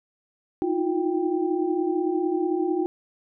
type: tone cluster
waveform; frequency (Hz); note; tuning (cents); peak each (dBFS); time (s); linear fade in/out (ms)
sine; 310.4 / 321.4 / 357.2 / 787; D#4 / E4 / F4 / G5; -4 / -44 / +39 / +7; -33 / -26 / -24 / -33; 0.62-2.86; 0
effects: none